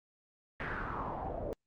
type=noise with low-pass filter sweep; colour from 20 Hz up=pink; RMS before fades=-38 dBFS; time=0.6-1.53 s; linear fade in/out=0 ms; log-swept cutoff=1900 to 530 Hz; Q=4; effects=Opus 48 kbps